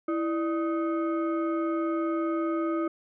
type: tone with frequency modulation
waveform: sine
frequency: 330 Hz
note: E4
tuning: 2 cents sharp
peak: -25 dBFS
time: 0.08-2.88 s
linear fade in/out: 5 ms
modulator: 925 Hz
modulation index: 0.75
effects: none